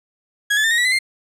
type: tone with pitch steps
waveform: 35% pulse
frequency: 1661.2 / 1727.7 / 1797 / 1868.9 / 1943.8 / 2022 / 2103 Hz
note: G#6 / A6 / A6 / A#6 / B6 / B6 / C7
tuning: 0 / -32 / +36 / +4 / -28 / +40 / +8 cents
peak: -13 dBFS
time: 0.5-0.99 s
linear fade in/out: 10 ms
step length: 70 ms
effects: low-pass 10000 Hz 12 dB/octave